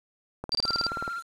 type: click train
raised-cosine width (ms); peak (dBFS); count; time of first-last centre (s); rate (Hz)
1; -20; 13; 0.44-1.078; 18.8
type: tone bursts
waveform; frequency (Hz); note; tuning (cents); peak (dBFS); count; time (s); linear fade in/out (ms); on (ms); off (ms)
sine; 4699; D8; 0; -24; 7; 0.52-0.868; 0; 30; 23
type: tone with vibrato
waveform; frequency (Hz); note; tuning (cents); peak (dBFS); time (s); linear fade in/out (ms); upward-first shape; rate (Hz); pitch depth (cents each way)
triangle; 1374; F6; -29; -29; 0.63-1.23; 50; sine; 17; 37
effects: resampled to 24000 Hz + 8-bit